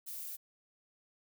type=noise; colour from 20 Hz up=violet; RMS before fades=-43 dBFS; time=0.06-0.37 s; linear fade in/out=20 ms; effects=none